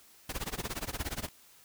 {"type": "noise with tremolo", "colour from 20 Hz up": "pink", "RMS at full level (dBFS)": -34, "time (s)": [0.29, 1.29], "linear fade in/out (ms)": 5, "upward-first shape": "sine", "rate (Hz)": 17, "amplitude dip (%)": 95, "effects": ["white hiss -59 dBFS RMS until 1.64 s"]}